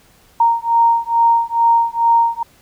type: beating tone pair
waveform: sine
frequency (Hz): 927 / 929.3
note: A#5 / A#5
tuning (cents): -10 / -6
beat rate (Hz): 2.3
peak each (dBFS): -14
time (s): 0.4-2.43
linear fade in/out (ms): 5
effects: pink hiss -51 dBFS RMS until 2.61 s